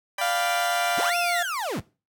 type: chord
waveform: 15% pulse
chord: G major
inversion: second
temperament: equal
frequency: 587.3 / 784 / 987.8 Hz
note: D5 / G5 / B5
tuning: 0 / 0 / 0 cents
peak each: -26 dBFS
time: 0.18-1.1 s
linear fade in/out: 5 ms
type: tone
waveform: 30% pulse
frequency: 698.5 Hz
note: F5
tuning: in tune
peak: -21 dBFS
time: 0.21-1.43 s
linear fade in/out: 5 ms
type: linear two-way sweep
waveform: 35% pulse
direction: up then down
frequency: 44.74 to 2794 to 44.74 Hz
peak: -25 dBFS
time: 0.97-1.81 s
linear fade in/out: 20 ms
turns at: 1.17 s
effects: noise-tail reverb RT60 0.3 s tail -19 dB re dry